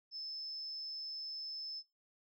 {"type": "tone", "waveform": "sine", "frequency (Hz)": 5250, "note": "E8", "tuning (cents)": -8, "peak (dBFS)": -40, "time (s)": [0.11, 1.83], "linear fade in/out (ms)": 50, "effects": ["noise-tail reverb RT60 0.2 s tail -21 dB re dry", "tanh soft clip ceiling -36 dBFS"]}